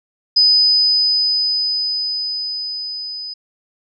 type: tone with level ramp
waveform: sine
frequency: 5000 Hz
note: D#8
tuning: 8 cents sharp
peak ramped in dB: -8 to -26 dBFS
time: 0.36-3.34 s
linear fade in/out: 10 ms
effects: none